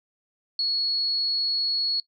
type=tone; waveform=sine; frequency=4355 Hz; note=C#8; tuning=31 cents flat; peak=-22 dBFS; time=0.59-2 s; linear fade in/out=2 ms; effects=noise-tail reverb RT60 0.1 s tail -20 dB re dry